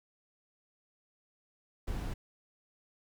brown noise, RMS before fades -36 dBFS, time 1.87-2.14 s, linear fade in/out 10 ms, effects none

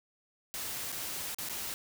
white noise with dropouts, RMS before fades -38 dBFS, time 0.54-1.74 s, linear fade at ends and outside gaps 0 ms, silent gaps 0.919-0.925 / 1.346-1.385 / 1.488-1.496 s, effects none

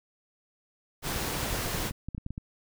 pink noise, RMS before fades -32 dBFS, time 1.02-1.92 s, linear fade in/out 50 ms
clicks, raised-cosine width 5 ms, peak -23 dBFS, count 12, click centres 1.432 / 1.529 / 1.659 / 1.749 / 1.852 / 1.91 / 2.086 / 2.148 / 2.18 / 2.264 / 2.306 / 2.379 s
effects none

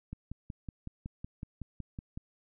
click train, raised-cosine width 5 ms, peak -27 dBFS, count 12, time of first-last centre 0.13-2.175 s, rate 5.38 Hz, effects none

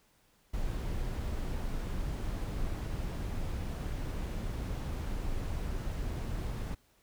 brown noise, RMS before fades -35 dBFS, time 0.53-6.75 s, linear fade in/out 10 ms, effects pink hiss -68 dBFS RMS until 7.02 s

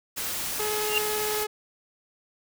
white noise, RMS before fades -31 dBFS, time 0.16-1.45 s, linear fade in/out 20 ms
sawtooth tone with vibrato, 424.4 Hz, G#4, 38 cents sharp, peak -24 dBFS, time 0.59-1.47 s, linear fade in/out 10 ms, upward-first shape sine, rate 18 Hz, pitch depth 8 cents each way
triangle tone with exponential growth, 2781 Hz, F7, 8 cents flat, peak -17 dBFS, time 0.82-0.98 s, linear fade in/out 1 ms, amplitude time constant 34 ms
effects none

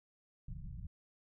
pink low-pass noise, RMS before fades -45 dBFS, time 0.48-0.87 s, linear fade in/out 5 ms, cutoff 180 Hz, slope 48 dB/octave, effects none

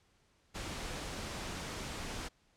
pink noise, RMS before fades -41 dBFS, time 0.54-2.29 s, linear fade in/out 20 ms, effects pink hiss -71 dBFS RMS until 2.56 s + low-pass 8000 Hz 12 dB/octave

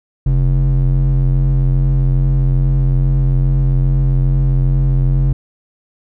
triangle ring-modulated tone, 88.8 Hz, F2, 29 cents sharp, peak -5 dBFS, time 0.26-5.33 s, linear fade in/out 5 ms, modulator 45 Hz, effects none

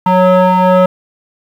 sine tone with frequency modulation, 185 Hz, F#3, in tune, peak -3 dBFS, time 0.06-0.86 s, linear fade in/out 5 ms, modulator 368 Hz, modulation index 2.5, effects tanh soft clip ceiling -5 dBFS + 7-bit

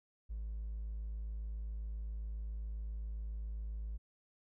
triangle tone with hard clipping, 53.7 Hz, A1, 41 cents flat, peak -38 dBFS, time 0.29-3.98 s, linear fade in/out 20 ms, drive 2 dB, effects none

